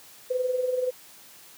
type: tone with amplitude modulation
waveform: sine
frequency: 505 Hz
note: B4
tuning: 39 cents sharp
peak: -21 dBFS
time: 0.3-0.91 s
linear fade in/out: 10 ms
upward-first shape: sine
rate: 21 Hz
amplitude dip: 60%
effects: white hiss -50 dBFS RMS until 1.57 s + high-pass 100 Hz 12 dB/octave